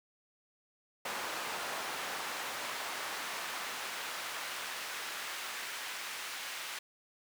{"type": "noise with high-pass filter sweep", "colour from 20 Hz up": "brown", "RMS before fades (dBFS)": -40, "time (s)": [1.05, 6.79], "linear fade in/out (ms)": 5, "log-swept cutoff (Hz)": [880, 1900], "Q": 0.75, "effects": []}